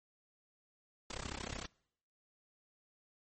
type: noise with amplitude modulation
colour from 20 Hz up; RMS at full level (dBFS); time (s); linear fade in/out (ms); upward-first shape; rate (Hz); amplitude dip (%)
pink; -39; 1.1-1.66; 5; sine; 33.1; 100
effects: noise-tail reverb RT60 0.7 s tail -26 dB re dry + MP3 32 kbps